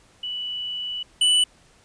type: tone pair in turn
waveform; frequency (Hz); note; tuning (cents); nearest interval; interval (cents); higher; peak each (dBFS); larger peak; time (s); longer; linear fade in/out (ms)
sine / square; 2960 / 2973; F#7 / F#7; 0 / +8; unison; 8; second; -27 / -16; second; 0.23-1.03 / 1.21-1.44; first; 5
effects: pink hiss -56 dBFS RMS until 1.84 s + resampled to 22050 Hz